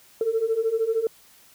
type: beating tone pair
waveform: sine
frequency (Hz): 440.6 / 453.6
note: A4 / A#4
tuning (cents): +2 / -47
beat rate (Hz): 13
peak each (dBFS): -25 / -22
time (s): 0.21-1.07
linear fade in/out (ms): 2
effects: tanh soft clip ceiling -14 dBFS + white hiss -54 dBFS RMS until 1.54 s